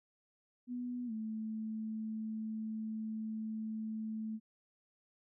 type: tone with pitch glide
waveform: sine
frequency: 245.8 to 219 Hz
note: B3 to A3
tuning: -8 to -8 cents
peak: -37 dBFS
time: 0.67-4.4 s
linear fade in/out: 50 ms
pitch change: -200 cents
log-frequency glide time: 1.06-1.12 s
effects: none